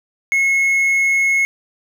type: tone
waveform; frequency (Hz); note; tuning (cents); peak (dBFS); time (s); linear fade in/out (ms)
triangle; 2176; C#7; -33; -11; 0.32-1.45; 0
effects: none